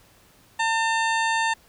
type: harmonic tone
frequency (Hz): 900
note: A5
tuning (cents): +39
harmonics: 1 / 2 / 3 / 4 / 5 / 7 / 8 / 9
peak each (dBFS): -23 / -25 / -30 / -33 / -38 / -41 / -40 / -38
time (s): 0.59-1.54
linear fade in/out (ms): 10
effects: pink hiss -56 dBFS RMS until 1.68 s